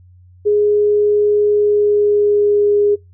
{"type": "tone with pitch glide", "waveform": "sine", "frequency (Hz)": [415.8, 411.3], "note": ["G#4", "G#4"], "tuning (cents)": [2, -17], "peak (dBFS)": -10, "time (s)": [0.45, 2.96], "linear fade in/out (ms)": 20, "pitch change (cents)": -19, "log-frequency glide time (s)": [1.5, 2.77], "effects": ["noise-tail reverb RT60 0.2 s tail -25 dB re dry", "added 90 Hz sine -42 dBFS peak until 3.13 s"]}